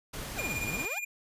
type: noise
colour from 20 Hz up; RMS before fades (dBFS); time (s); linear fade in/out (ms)
pink; -39; 0.13-0.86; 10
type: exponential two-way sweep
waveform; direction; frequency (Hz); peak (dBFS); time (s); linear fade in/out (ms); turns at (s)
sawtooth; down then up; 911 to 72.1 to 911; -34; 0.36-0.99; 10; 0.6
type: tone with tremolo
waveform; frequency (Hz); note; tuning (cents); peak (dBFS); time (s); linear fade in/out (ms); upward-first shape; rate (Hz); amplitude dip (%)
square; 2417; D7; +49; -31; 0.38-1.05; 10; sine; 17; 65
effects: resampled to 32000 Hz